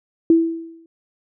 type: tone with exponential decay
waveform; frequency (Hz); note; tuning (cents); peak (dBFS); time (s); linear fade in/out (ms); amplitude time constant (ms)
sine; 329.6; E4; 0; -7; 0.3-0.86; 2; 120
effects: none